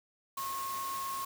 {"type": "tone in noise", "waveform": "sine", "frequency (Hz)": 1085, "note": "C#6", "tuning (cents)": -37, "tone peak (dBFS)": -35, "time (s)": [0.37, 1.25], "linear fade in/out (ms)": 5, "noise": "white", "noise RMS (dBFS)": -43, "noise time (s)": [0.37, 1.25], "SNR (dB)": 5, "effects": []}